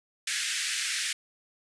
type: band-pass noise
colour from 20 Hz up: pink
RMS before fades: -31 dBFS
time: 0.27-1.13 s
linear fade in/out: 5 ms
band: 1600 to 9700 Hz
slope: 48 dB/octave
effects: none